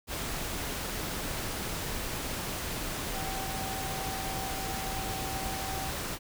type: tone in noise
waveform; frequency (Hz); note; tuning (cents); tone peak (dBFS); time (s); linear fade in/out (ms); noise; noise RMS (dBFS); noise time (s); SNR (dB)
sine; 770; G5; -31; -38; 3.12-5.93; 50; pink; -35; 0.07-6.19; -6
effects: none